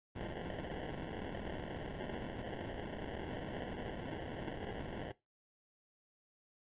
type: noise with sample-and-hold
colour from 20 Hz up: blue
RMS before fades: -43 dBFS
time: 0.15-5.12 s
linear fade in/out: 10 ms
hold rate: 1225 Hz
effects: noise-tail reverb RT60 0.2 s tail -18 dB re dry + resampled to 8000 Hz